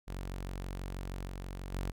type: tone with level steps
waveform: sawtooth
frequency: 46.25 Hz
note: F#1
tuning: in tune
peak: -34 / -36 / -30 dBFS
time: 0.07-1.92 s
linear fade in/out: 20 ms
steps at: 1.26 / 1.72 s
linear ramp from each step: 20 ms
effects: none